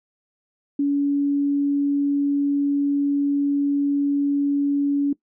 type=tone; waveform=sine; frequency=283.7 Hz; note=C#4; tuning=40 cents sharp; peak=-17 dBFS; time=0.79-5.13 s; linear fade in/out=5 ms; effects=noise-tail reverb RT60 0.1 s tail -20 dB re dry